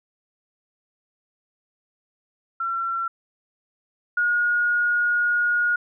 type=tone pair in turn; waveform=sine; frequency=1357 / 1439 Hz; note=E6 / F#6; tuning=+50 / -49 cents; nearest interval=minor second; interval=101 cents; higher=second; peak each=-23 / -18 dBFS; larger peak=second; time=2.6-3.08 / 4.17-5.76 s; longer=second; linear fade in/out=5 ms; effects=none